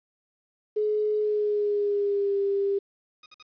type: tone with pitch glide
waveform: sine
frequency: 423.8 to 397.7 Hz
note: G#4 to G4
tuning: +35 to +25 cents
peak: -22 dBFS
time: 0.76-2.79 s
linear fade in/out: 10 ms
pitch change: -110 cents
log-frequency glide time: 1.21-2.38 s
type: tone bursts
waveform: 5% pulse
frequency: 1244.5 Hz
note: D#6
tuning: in tune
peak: -31 dBFS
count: 3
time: 3.23-3.427 s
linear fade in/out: 5 ms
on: 31 ms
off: 52 ms
effects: resampled to 11025 Hz + 10-bit